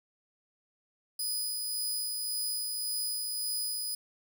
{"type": "tone with tremolo", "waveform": "15% pulse", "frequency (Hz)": 4978, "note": "D#8", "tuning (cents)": 0, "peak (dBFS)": -24, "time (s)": [1.19, 3.95], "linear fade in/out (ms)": 5, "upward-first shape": "sine", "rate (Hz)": 1.8, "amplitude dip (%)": 25, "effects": []}